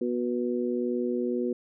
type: harmonic tone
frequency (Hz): 122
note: B2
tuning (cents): -21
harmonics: 2 / 3 / 4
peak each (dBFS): -29 / -29 / -33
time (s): 0.01-1.53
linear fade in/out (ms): 5
effects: none